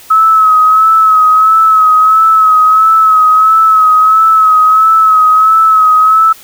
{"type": "tone with vibrato", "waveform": "sine", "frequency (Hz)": 1286, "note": "E6", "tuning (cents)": -43, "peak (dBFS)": -3, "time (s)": [0.1, 6.33], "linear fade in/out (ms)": 10, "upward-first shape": "sine", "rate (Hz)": 1.5, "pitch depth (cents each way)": 36, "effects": ["white hiss -36 dBFS RMS until 6.43 s"]}